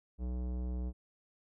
sine tone with tanh clipping, 61.74 Hz, B1, in tune, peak -36 dBFS, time 0.18-0.93 s, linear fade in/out 50 ms, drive 17 dB, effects none

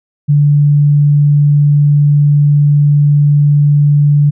sine tone, 145.8 Hz, D3, 12 cents flat, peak -5 dBFS, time 0.28-4.31 s, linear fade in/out 20 ms, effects none

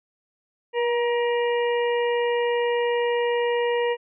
harmonic tone with a mistuned harmonic, 473.7 Hz, A#4, 28 cents sharp, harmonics 1 / 2 / 4 / 5 / 6, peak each -21 / -29 / -32 / -37 / -36 dBFS, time 0.73-3.97 s, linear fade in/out 50 ms, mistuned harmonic 1, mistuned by +18 cents, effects none

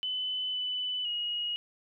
sine tone with pitch steps, 3015 / 2994 / 2889 Hz, F#7 / F#7 / F#7, +32 / +20 / -42 cents, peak -30 dBFS, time 0.03-1.56 s, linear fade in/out 0 ms, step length 510 ms, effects none

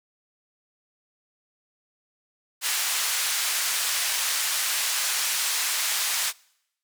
white band-pass noise, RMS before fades -26 dBFS, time 2.61-6.33 s, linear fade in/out 50 ms, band 1100 to 10000 Hz, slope 12 dB/octave, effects noise-tail reverb RT60 0.8 s tail -25 dB re dry

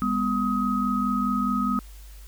sine tone cluster, 203.5 / 248.3 / 1262 Hz, G#3 / B3 / D#6, -35 / +9 / +24 cents, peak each -26 dBFS, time 0.02-1.79 s, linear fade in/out 0 ms, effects added 50 Hz sine -41 dBFS peak until 2.27 s + white hiss -53 dBFS RMS until 2.27 s

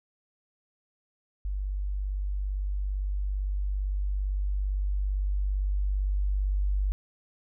sine tone with level ramp, 48.85 Hz, G1, 5 cents flat, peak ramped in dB -28 to -23 dBFS, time 1.45-6.92 s, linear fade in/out 0 ms, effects none

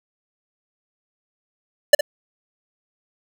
square tone with echo, 587.3 Hz, D5, in tune, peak -5 dBFS, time 1.93-1.95 s, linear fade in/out 5 ms, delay 60 ms, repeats 1, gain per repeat -14 dB, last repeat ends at 2.01 s, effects none

